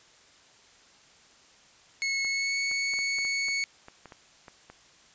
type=tone with pitch glide; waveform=sawtooth; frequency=2189 to 2216 Hz; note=C#7 to C#7; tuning=-22 to -1 cents; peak=-23 dBFS; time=2.02-3.64 s; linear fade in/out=0 ms; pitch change=+21 cents; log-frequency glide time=2.26-2.57 s
type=clicks; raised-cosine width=0.5 ms; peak=-30 dBFS; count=12; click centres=2.248 / 2.714 / 2.937 / 2.989 / 3.186 / 3.25 / 3.485 / 3.884 / 4.057 / 4.122 / 4.482 / 4.7 s
effects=white hiss -57 dBFS RMS until 5.14 s + resampled to 16000 Hz